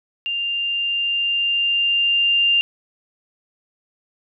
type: tone with level ramp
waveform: sine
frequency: 2794 Hz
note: F7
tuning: in tune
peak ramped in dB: -21 to -13 dBFS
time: 0.26-2.61 s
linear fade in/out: 0 ms
effects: none